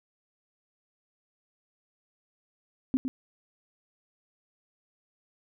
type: tone with echo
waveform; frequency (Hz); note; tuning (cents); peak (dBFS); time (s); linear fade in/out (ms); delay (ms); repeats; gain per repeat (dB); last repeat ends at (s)
sine; 260; C4; -11; -21; 2.94-2.97; 0; 110; 1; -7; 3.08
effects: none